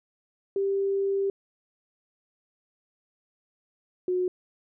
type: tone pair in turn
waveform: sine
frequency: 393.5 / 364.1 Hz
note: G4 / F#4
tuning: +7 / -28 cents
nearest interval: minor second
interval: 135 cents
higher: first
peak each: -23 dBFS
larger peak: neither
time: 0.56-1.3 / 4.08-4.28 s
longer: first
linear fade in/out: 2 ms
effects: none